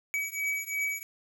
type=beating tone pair; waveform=square; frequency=2275 / 2277.9 Hz; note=C#7 / C#7; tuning=+44 / +47 cents; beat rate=2.9 Hz; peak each=-33 / -34 dBFS; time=0.14-1.03 s; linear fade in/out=0 ms; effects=10-bit